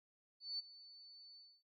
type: tone with ADSR envelope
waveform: sine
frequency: 4495 Hz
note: C#8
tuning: 23 cents sharp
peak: -38 dBFS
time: 0.4-1.63 s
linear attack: 190 ms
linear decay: 18 ms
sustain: -18 dB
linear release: 270 ms
effects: none